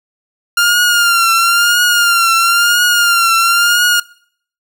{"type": "tone with vibrato", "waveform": "sawtooth", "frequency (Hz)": 1396.9, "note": "F6", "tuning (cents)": 0, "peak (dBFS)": -5, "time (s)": [0.57, 4], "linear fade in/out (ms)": 5, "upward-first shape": "triangle", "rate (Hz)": 0.99, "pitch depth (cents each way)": 65, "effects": ["noise-tail reverb RT60 0.6 s tail -23 dB re dry"]}